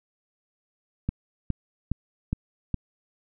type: click train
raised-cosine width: 5 ms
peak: -13 dBFS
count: 5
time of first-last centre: 1.09-2.743 s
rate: 2.42 Hz
effects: none